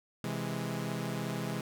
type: chord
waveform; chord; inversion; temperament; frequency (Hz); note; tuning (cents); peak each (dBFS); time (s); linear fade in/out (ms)
sawtooth; C augmented; none; equal; 130.81 / 164.81 / 207.7; C3 / E3 / G#3; 0 / 0 / 0; -34; 0.24-1.61; 2
effects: none